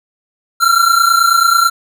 square tone pair together, 1352 / 1381.2 Hz, E6 / F6, +43 / -20 cents, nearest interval unison, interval 37 cents, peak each -12 dBFS, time 0.6-1.7 s, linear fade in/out 20 ms, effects none

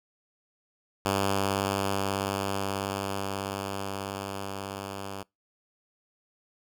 5% pulse tone with level ramp, 98.4 Hz, G2, 7 cents sharp, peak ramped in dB -13 to -25 dBFS, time 1.05-5.23 s, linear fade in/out 5 ms, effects noise-tail reverb RT60 0.2 s tail -25 dB re dry

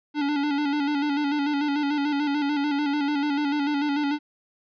square tone with vibrato, 289.2 Hz, D4, 27 cents flat, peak -23 dBFS, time 0.14-4.19 s, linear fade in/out 50 ms, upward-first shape square, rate 6.8 Hz, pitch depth 45 cents each way, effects resampled to 11025 Hz

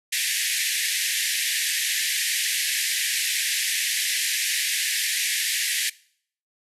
pink band-pass noise, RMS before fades -25 dBFS, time 0.12-5.9 s, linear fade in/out 10 ms, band 1700 to 13000 Hz, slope 96 dB/octave, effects noise-tail reverb RT60 0.6 s tail -22 dB re dry

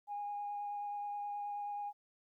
sine tone with vibrato, 820 Hz, G#5, 22 cents flat, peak -37 dBFS, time 0.07-1.93 s, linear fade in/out 50 ms, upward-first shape sine, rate 9.4 Hz, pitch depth 10 cents each way, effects tanh soft clip ceiling -33 dBFS + 13-bit

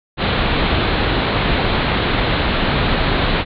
pink low-pass noise, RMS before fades -17 dBFS, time 0.17-3.45 s, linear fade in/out 50 ms, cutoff 4200 Hz, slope 96 dB/octave, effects none

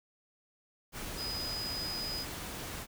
sine tone in noise, 4978 Hz, D#8, in tune, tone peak -36 dBFS, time 1.16-2.26 s, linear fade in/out 50 ms, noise pink, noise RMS -41 dBFS, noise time 0.92-2.87 s, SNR +2 dB, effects none

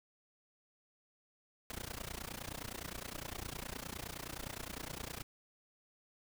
pink noise with amplitude modulation, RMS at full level -41 dBFS, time 1.7-5.23 s, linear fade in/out 0 ms, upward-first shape sine, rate 29.7 Hz, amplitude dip 95%, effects none

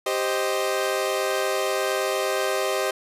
sawtooth chord, C minor, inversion second, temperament equal, 392 / 523.3 / 622.3 Hz, G4 / C5 / Eb5, 0 / 0 / 0 cents, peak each -23 dBFS, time 0.06-2.91 s, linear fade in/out 5 ms, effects resampled to 32000 Hz + 9-bit

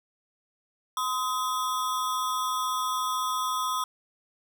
square ring-modulated tone, 1146 Hz, D6, 43 cents flat, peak -24 dBFS, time 0.97-3.84 s, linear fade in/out 2 ms, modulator 117 Hz, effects none

